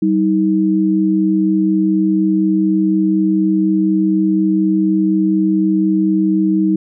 sine tone pair together, 192.59 / 316.7 Hz, G3 / D#4, -30 / +31 cents, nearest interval major sixth, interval 861 cents, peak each -15 / -13 dBFS, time 0.02-6.76 s, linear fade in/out 5 ms, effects none

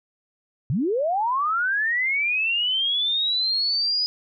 sine linear sweep, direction up, 108.9 to 4988 Hz, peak -20 dBFS, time 0.7-4.06 s, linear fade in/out 0 ms, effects none

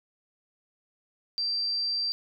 sine tone, 4699 Hz, D8, in tune, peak -26 dBFS, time 1.38-2.12 s, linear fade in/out 0 ms, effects none

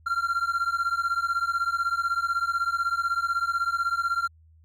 triangle beating tone pair, 1370 / 1386 Hz, F6 / F6, -34 / -14 cents, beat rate 16 Hz, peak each -25 dBFS, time 0.06-4.28 s, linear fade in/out 10 ms, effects added 80 Hz sine -53 dBFS peak until 4.64 s

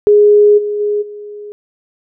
sine tone with level steps, 415.3 Hz, G#4, in tune, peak -4 / -15 / -12 / -26 dBFS, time 0.07-1.52 s, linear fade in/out 0 ms, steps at 0.57 / 0.79 / 1.01 s, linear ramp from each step 20 ms, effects none

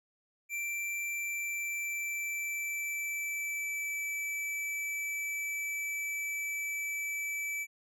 square tone with pitch glide, 2349 to 2310 Hz, D7 to D7, 0 to -29 cents, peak -34 dBFS, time 0.49-7.67 s, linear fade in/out 50 ms, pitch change -29 cents, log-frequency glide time 1.13-4.01 s, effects none

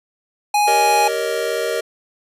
square tone, 830.6 Hz, G#5, in tune, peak -14 dBFS, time 0.54-1.08 s, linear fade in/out 5 ms
square chord, Eb dominant seventh, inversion first, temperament just, 388.9 / 466.7 / 560 / 622.3 Hz, G4 / Bb4 / Db5 / Eb5, -14 / +2 / +18 / 0 cents, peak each -28 / -23 / -29 / -25 dBFS, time 0.67-1.81 s, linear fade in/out 10 ms
effects resampled to 32000 Hz

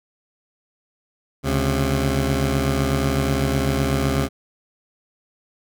15% pulse tone pair together, 71.25 / 134.5 Hz, C#2 / C3, +48 / +48 cents, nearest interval major seventh, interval 1100 cents, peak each -15 dBFS, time 1.43-4.29 s, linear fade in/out 50 ms, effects none

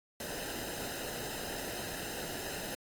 pink noise with comb filter, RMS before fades -40 dBFS, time 0.2-2.75 s, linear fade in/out 2 ms, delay 0.88 ms, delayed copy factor -0.7, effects AAC 64 kbps

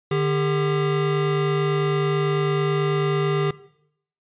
square tone pair together, 149.7 / 400 Hz, D3 / G4, +33 / +35 cents, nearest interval octave + perfect fourth, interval 1702 cents, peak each -23 / -23 dBFS, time 0.11-3.51 s, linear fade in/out 5 ms, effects noise-tail reverb RT60 0.7 s tail -18 dB re dry + resampled to 8000 Hz

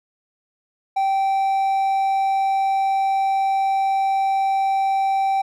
triangle tone, 778 Hz, G5, 13 cents flat, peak -15 dBFS, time 0.96-5.42 s, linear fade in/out 10 ms, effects none

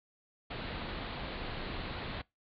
pink low-pass noise, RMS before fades -40 dBFS, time 0.5-2.22 s, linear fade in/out 10 ms, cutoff 4400 Hz, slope 96 dB/octave, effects noise-tail reverb RT60 0.2 s tail -23 dB re dry

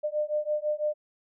sine beating tone pair, 599 / 605 Hz, D5 / D#5, +34 / -49 cents, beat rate 6 Hz, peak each -29 / -29 dBFS, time 0.03-0.94 s, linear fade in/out 20 ms, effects none

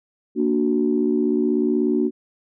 sine chord, Bb augmented, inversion none, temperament equal, 233.1 / 293.7 / 370 Hz, Bb3 / D4 / F#4, 0 / 0 / 0 cents, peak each -21 dBFS, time 0.35-2.11 s, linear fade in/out 50 ms, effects tanh soft clip ceiling -7 dBFS

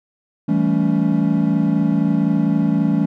triangle chord, A dominant seventh, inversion second, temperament equal with one note detuned, 164.81 / 196 / 220 / 281.5 Hz, E3 / G3 / A3 / C#4, 0 / 0 / 0 / +27 cents, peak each -18 dBFS, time 0.48-3.06 s, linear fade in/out 10 ms, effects none

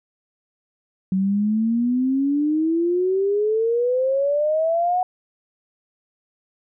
sine exponential sweep, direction up, 186.6 to 740 Hz, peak -17 dBFS, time 1.12-5.03 s, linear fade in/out 2 ms, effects none

